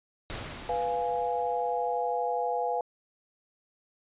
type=noise with exponential decay; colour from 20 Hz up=pink; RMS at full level=-36 dBFS; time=0.3-2.7 s; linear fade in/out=0 ms; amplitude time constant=520 ms
type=chord; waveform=sine; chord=F diminished; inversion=second; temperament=equal; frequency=493.9 / 698.5 / 830.6 Hz; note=Cb5 / F5 / Ab5; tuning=0 / 0 / 0 cents; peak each=-31 dBFS; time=0.69-2.81 s; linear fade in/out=2 ms
effects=resampled to 8000 Hz